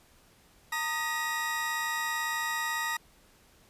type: tone cluster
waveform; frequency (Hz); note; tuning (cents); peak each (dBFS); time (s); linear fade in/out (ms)
40% pulse; 915 / 1238 / 1908; A#5 / D#6 / A#6; -32 / -9 / +40; -35 / -35 / -31; 0.72-2.97; 5
effects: pink hiss -61 dBFS RMS until 3.69 s + resampled to 32000 Hz